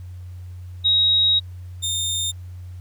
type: tone pair in turn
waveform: sine / 25% pulse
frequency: 3798 / 3635 Hz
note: A#7 / A#7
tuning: +32 / -44 cents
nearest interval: minor second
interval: 76 cents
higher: first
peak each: -14 / -18 dBFS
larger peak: first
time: 0.84-1.4 / 1.82-2.32 s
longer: first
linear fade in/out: 20 ms
effects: added 90 Hz sine -33 dBFS peak until 2.8 s + pink hiss -58 dBFS RMS until 2.8 s